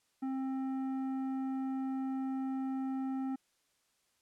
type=tone with tanh clipping; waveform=sine; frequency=265.1 Hz; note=C4; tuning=23 cents sharp; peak=-35 dBFS; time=0.22-3.36 s; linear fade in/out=10 ms; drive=10 dB; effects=white hiss -75 dBFS RMS until 4.21 s + low-pass 10000 Hz 12 dB/octave